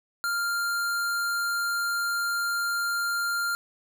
square tone, 1395 Hz, F6, 2 cents flat, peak -26 dBFS, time 0.24-3.55 s, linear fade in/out 0 ms, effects none

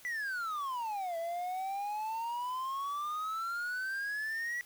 triangle exponential two-way sweep, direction down then up, 2000 to 659.3 to 1953 Hz, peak -32 dBFS, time 0.05-4.61 s, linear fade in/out 0 ms, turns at 1.17 s, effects white hiss -57 dBFS RMS until 4.65 s

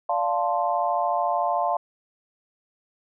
sine chord, D minor seventh, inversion none, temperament equal with one note detuned, 585 / 698.5 / 880 / 1046.5 Hz, D5 / F5 / A5 / C6, -7 / 0 / 0 / 0 cents, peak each -29 / -24 / -27 / -28 dBFS, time 0.09-1.77 s, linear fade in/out 5 ms, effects none

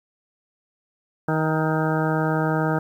harmonic tone with a mistuned harmonic, 157.7 Hz, D#3, 24 cents sharp, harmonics 1 / 2 / 3 / 4 / 5 / 6 / 8 / 9 / 10, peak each -23 / -26 / -28 / -29 / -30 / -31 / -32 / -33 / -33 dBFS, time 1.28-2.79 s, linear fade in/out 5 ms, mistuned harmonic 6, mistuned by -29 cents, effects 9-bit

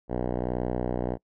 5% pulse tone with low-pass filter, 61.5 Hz, B1, 7 cents flat, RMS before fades -29 dBFS, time 0.08-1.18 s, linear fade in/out 50 ms, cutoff 710 Hz, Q 0.84, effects noise-tail reverb RT60 0.1 s tail -25 dB re dry

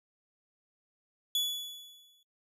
40% pulse tone with exponential decay, 3416 Hz, G#7, 48 cents sharp, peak -25 dBFS, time 1.35-2.23 s, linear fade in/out 2 ms, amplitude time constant 190 ms, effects noise-tail reverb RT60 0.1 s tail -19 dB re dry

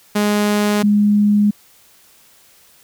sawtooth / sine tone pair in turn, 207.7 / 206.9 Hz, G#3 / G#3, 0 / -6 cents, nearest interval unison, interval 6 cents, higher first, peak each -10 dBFS, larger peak neither, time 0.15-0.83 / 0.83-1.51 s, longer neither, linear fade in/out 10 ms, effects white hiss -50 dBFS RMS until 2.83 s

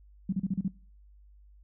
sine tone bursts, 189.3 Hz, F#3, 40 cents sharp, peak -25 dBFS, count 6, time 0.29-0.681 s, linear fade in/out 5 ms, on 36 ms, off 35 ms, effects noise-tail reverb RT60 0.4 s tail -21 dB re dry + added 50 Hz sine -53 dBFS peak until 1.63 s

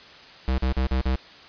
square tone bursts, 64.7 Hz, C2, 19 cents flat, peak -21 dBFS, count 5, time 0.48-1.156 s, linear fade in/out 0 ms, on 100 ms, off 44 ms, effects white hiss -46 dBFS RMS until 1.48 s + resampled to 11025 Hz

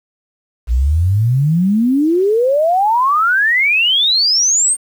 sine exponential sweep, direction up, 56 to 8870 Hz, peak -10 dBFS, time 0.67-4.77 s, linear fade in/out 50 ms, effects 7-bit

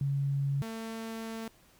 sine / sawtooth tone pair in turn, 139.4 / 224.7 Hz, C#3 / A3, +10 / +37 cents, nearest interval minor sixth, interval 827 cents, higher second, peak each -27 / -33 dBFS, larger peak first, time 0.01-0.62 / 0.62-1.48 s, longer second, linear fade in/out 2 ms, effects pink hiss -62 dBFS RMS until 1.79 s

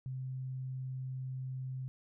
sine tone, 130.2 Hz, C3, 8 cents flat, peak -37 dBFS, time 0.06-1.88 s, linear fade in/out 0 ms, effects none

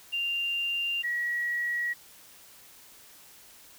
sine tone pair in turn, 2788 / 1916 Hz, F7 / A#6, -4 / +47 cents, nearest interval tritone, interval 649 cents, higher first, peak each -27 dBFS, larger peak neither, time 0.12-1.03 / 1.03-1.94 s, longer neither, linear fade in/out 20 ms, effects white hiss -53 dBFS RMS until 3.78 s

